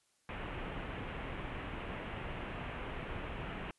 pink low-pass noise, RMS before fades -42 dBFS, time 0.29-3.71 s, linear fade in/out 0 ms, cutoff 3000 Hz, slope 48 dB/octave, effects white hiss -74 dBFS RMS until 3.78 s + resampled to 24000 Hz

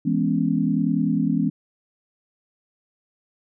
sine chord, C# minor seventh, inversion first, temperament equal with one note detuned, 166.15 / 207.7 / 246.9 / 277.2 Hz, E3 / G#3 / B3 / C#4, +14 / 0 / 0 / 0 cents, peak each -24 dBFS, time 0.05-1.5 s, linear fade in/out 10 ms, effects none

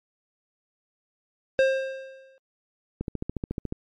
square tone with exponential decay, 532 Hz, C5, 29 cents sharp, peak -16 dBFS, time 1.59-2.38 s, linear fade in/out 0 ms, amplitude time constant 170 ms
click train, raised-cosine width 3 ms, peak -16 dBFS, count 11, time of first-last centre 3.01-3.724 s, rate 14 Hz
effects low-pass 3000 Hz 12 dB/octave + MP3 48 kbps

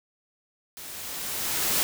white noise with level ramp, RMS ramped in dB -41 to -23 dBFS, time 0.77-1.83 s, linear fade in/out 0 ms, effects none

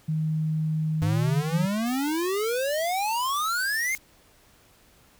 sine tone, 156.6 Hz, D#3, 11 cents sharp, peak -23 dBFS, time 0.08-1.66 s, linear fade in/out 10 ms
square exponential sweep, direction up, 97.2 to 2160 Hz, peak -25 dBFS, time 1.02-3.95 s, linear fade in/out 0 ms
white high-pass noise, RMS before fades -42 dBFS, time 1.86-3.98 s, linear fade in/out 5 ms, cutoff 4000 Hz, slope 12 dB/octave
effects pink hiss -58 dBFS RMS until 5.19 s

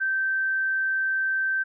sine tone, 1555 Hz, G6, 14 cents flat, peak -22 dBFS, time 0-1.64 s, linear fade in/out 20 ms, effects none

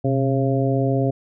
harmonic tone with a mistuned harmonic, 135.7 Hz, C#3, 36 cents flat, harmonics 1 / 2 / 3 / 4 / 5, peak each -20 / -23 / -25 / -26 / -27 dBFS, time 0.04-1.11 s, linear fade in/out 10 ms, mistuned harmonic 1, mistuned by -90 cents, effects none

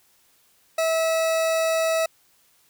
40% pulse tone, 649 Hz, E5, 27 cents flat, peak -19 dBFS, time 0.78-2.06 s, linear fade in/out 5 ms, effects white hiss -61 dBFS RMS until 2.69 s

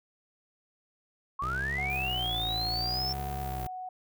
sine linear sweep, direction up, 1065 to 5400 Hz, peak -30 dBFS, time 1.39-3.13 s, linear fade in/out 5 ms
25% pulse tone with vibrato, 61.74 Hz, B1, in tune, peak -31 dBFS, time 1.42-3.67 s, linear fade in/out 5 ms, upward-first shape sine, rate 0.67 Hz, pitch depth 190 cents each way
sine tone, 740 Hz, F#5, in tune, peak -36 dBFS, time 1.78-3.89 s, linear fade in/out 5 ms
white band-stop noise, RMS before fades -47 dBFS, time 1.9-3.67 s, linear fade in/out 0 ms, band 1000 to 16000 Hz, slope 12 dB/octave
effects none

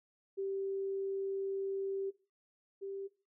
sine tone pair in turn, 390 / 392.3 Hz, G4 / G4, -9 / +1 cents, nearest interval unison, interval 10 cents, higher second, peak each -34 / -39 dBFS, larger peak first, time 0.37-2.11 / 2.81-3.08 s, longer first, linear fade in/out 20 ms, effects noise-tail reverb RT60 0.3 s tail -17 dB re dry

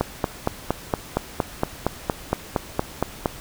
click train, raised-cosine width 1 ms, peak -5 dBFS, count 15, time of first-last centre 0.01-3.258 s, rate 4.31 Hz, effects pink hiss -40 dBFS RMS until 3.4 s

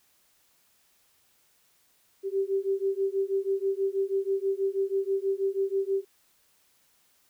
sine beating tone pair, 386.9 / 393.1 Hz, G4 / G4, -23 / +5 cents, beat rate 6.2 Hz, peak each -28 dBFS, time 2.23-6.05 s, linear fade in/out 50 ms, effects white hiss -66 dBFS RMS until 7.29 s

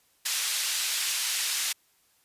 pink band-pass noise, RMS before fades -29 dBFS, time 0.25-1.73 s, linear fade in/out 10 ms, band 2800 to 12000 Hz, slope 12 dB/octave, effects white hiss -66 dBFS RMS until 2.24 s + resampled to 32000 Hz

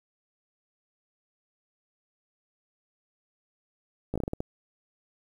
slowing click train, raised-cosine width 2 ms, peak -17 dBFS, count 8, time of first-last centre 4.14-4.405 s, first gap 16 ms, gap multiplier 1.28, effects 9-bit

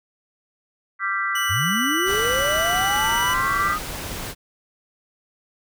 sine chord, G dominant seventh, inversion second, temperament equal with one note detuned, 1174.7 / 1372.1 / 1568 / 1975.5 Hz, D6 / F6 / G6 / B6, 0 / -31 / 0 / 0 cents, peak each -27 / -27 / -27 / -26 dBFS, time 0.99-3.77 s, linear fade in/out 50 ms
sawtooth tone, 2960 Hz, F#7, in tune, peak -22 dBFS, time 1.35-3.34 s, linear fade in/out 5 ms
sine linear sweep, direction up, 80 to 1253 Hz, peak -23 dBFS, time 1.49-3.79 s, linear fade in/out 20 ms
pink noise, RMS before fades -31 dBFS, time 2.05-4.35 s, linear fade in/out 50 ms
effects none

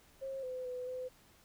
sine tone with pitch steps, 537 / 509 / 500 / 508 Hz, C5 / C5 / B4 / B4, +45 / -48 / +21 / +49 cents, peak -38 dBFS, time 0.21-1.09 s, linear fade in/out 20 ms, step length 220 ms, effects pink hiss -64 dBFS RMS until 1.44 s

